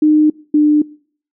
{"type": "tone pair in turn", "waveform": "sine", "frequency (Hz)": [305.1, 299.7], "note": ["D#4", "D4"], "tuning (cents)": [-34, 35], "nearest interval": "unison", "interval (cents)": 31, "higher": "first", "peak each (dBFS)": -7, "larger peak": "neither", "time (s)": [[0.02, 0.3], [0.54, 0.82]], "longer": "neither", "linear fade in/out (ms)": 5, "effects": ["noise-tail reverb RT60 0.5 s tail -23 dB re dry"]}